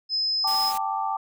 sine tone, 5100 Hz, D#8, 42 cents sharp, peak -22 dBFS, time 0.09-0.73 s, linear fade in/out 50 ms
sine chord, G suspended second, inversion none, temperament equal, 784 / 880 / 1174.7 Hz, G5 / A5 / D6, 0 / 0 / 0 cents, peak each -28 / -28 / -30 dBFS, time 0.44-1.17 s, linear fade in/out 5 ms
white noise, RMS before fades -36 dBFS, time 0.47-0.78 s, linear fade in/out 5 ms
effects none

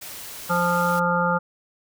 white noise, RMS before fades -37 dBFS, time 0.01-1 s, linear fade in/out 10 ms
harmonic tone, 174.61 Hz, F3, in tune, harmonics 1 / 3 / 5 / 7 / 8, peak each -25 / -25 / -25 / -25 / -25 dBFS, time 0.49-1.39 s, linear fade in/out 20 ms
effects none

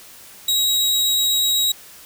sawtooth tone, 3827 Hz, A#7, 45 cents sharp, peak -13 dBFS, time 0.48-1.72 s, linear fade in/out 5 ms, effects white hiss -43 dBFS RMS until 2.05 s

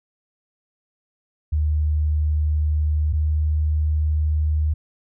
sine tone pair in turn, 76 / 76.57 Hz, D#2 / D#2, -40 / -27 cents, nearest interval unison, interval 13 cents, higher second, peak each -17 dBFS, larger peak neither, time 1.52-3.13 / 3.13-4.74 s, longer neither, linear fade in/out 10 ms, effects none

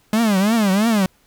45% pulse tone with vibrato, 209 Hz, G#3, 11 cents sharp, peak -14 dBFS, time 0.13-1.06 s, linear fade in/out 2 ms, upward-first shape triangle, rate 3 Hz, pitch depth 220 cents each way, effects pink hiss -58 dBFS RMS until 1.26 s

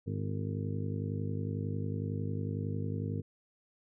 harmonic tone with a mistuned harmonic, 51 Hz, G#1, 31 cents flat, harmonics 2 / 3 / 4 / 5 / 6 / 7 / 8 / 9, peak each -35 / -38 / -43 / -41 / -49 / -50 / -49 / -45 dBFS, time 0.06-3.22 s, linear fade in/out 20 ms, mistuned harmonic 6, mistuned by +68 cents, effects none

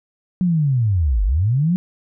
sine linear two-way sweep, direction down then up, 186.7 to 44.1 to 186.7 Hz, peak -14 dBFS, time 0.41-1.76 s, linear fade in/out 0 ms, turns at 1.24 s, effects none

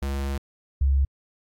square / sine tone pair in turn, 68.9 / 68.38 Hz, C#2 / C#2, -10 / -23 cents, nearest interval unison, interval 13 cents, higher first, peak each -26 / -17 dBFS, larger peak second, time 0.02-0.38 / 0.81-1.05 s, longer first, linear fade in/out 5 ms, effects AAC 64 kbps

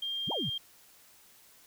sine tone, 3200 Hz, G7, 35 cents sharp, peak -32 dBFS, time 0.02-0.58 s, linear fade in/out 5 ms
sine exponential two-way sweep, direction up then down, 93.6 to 980 to 102.6 Hz, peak -33 dBFS, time 0.27-0.5 s, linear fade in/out 10 ms, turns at 0.32 s
effects white hiss -59 dBFS RMS until 1.66 s

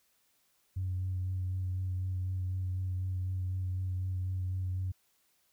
sine tone with vibrato, 92.5 Hz, F#2, in tune, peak -30 dBFS, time 0.76-4.92 s, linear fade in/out 10 ms, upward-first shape sine, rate 4 Hz, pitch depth 18 cents each way, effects tanh soft clip ceiling -27 dBFS + white hiss -72 dBFS RMS until 5.52 s

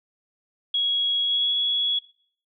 sine tone with pitch glide, 3322 to 3361 Hz, G#7 to G#7, 0 to +20 cents, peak -20 dBFS, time 0.74-1.99 s, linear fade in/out 5 ms, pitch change +20 cents, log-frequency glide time 1.21-1.54 s, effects noise-tail reverb RT60 0.5 s tail -18 dB re dry

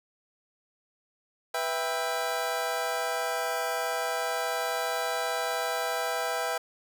25% pulse chord, E minor, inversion second, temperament just, 494.4 / 659.3 / 791.1 Hz, B4 / E5 / G5, +2 / 0 / +16 cents, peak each -30 / -28 / -29 dBFS, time 1.54-6.58 s, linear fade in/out 5 ms, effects none

